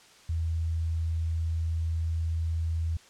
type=tone; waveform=sine; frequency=81.8 Hz; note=E2; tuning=13 cents flat; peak=-26 dBFS; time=0.29-2.97 s; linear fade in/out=5 ms; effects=white hiss -55 dBFS RMS until 3.09 s + low-pass 7000 Hz 12 dB/octave